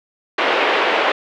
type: band-pass noise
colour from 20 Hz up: pink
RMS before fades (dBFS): -17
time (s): 0.38-1.12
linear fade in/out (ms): 5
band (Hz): 390 to 3100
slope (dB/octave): 24
effects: none